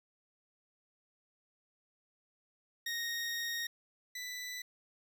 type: tone pair in turn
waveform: 20% pulse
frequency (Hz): 1864.7 / 1984.6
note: A#6 / B6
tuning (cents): 0 / +8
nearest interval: minor second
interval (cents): 108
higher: second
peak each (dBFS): -30 / -35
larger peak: first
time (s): 2.86-3.67 / 4.15-4.62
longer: first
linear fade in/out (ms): 5
effects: none